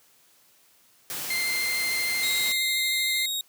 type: noise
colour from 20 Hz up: white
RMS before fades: -33 dBFS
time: 1.1-2.52 s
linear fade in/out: 0 ms
type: tone with vibrato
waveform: 30% pulse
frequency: 2093 Hz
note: C7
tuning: in tune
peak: -23 dBFS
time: 1.3-3.26 s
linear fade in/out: 5 ms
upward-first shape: sine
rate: 13 Hz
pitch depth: 11 cents each way
type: tone with pitch glide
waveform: sawtooth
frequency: 3799 to 3768 Hz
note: A#7 to A#7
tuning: +32 to +18 cents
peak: -24 dBFS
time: 2.23-3.41 s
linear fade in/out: 2 ms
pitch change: -14 cents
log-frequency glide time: 2.45-2.52 s
effects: white hiss -60 dBFS RMS until 3.48 s + high-pass 100 Hz 12 dB/octave